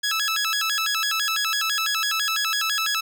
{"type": "tone with vibrato", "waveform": "15% pulse", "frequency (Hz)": 1480, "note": "F#6", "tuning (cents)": 0, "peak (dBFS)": -15, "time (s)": [0.03, 3.01], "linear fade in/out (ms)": 10, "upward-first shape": "square", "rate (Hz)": 6, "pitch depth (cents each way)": 210, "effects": []}